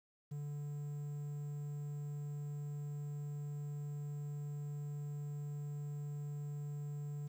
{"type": "tone with quantisation", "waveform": "triangle", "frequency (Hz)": 145.9, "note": "D3", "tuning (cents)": -11, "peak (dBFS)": -38, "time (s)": [0.31, 7.28], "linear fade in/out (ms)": 10, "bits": 11, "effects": []}